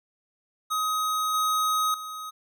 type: tone with level steps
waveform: square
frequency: 1260 Hz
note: D#6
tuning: 21 cents sharp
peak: -25 / -23 / -35 dBFS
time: 0.7-2.31 s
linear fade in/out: 20 ms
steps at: 1.34 / 1.94 s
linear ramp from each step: 2 ms
effects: none